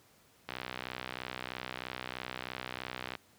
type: click train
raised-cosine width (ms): 0.3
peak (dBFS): -21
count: 169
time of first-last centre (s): 0.49-3.152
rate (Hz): 63.1
effects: pink hiss -64 dBFS RMS until 3.38 s + high-pass 80 Hz 12 dB/octave